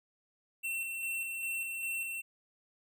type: tone with tremolo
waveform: square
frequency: 2705 Hz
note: E7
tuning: 44 cents sharp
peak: -34 dBFS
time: 0.63-2.22 s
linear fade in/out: 20 ms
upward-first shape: square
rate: 2.5 Hz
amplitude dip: 30%
effects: none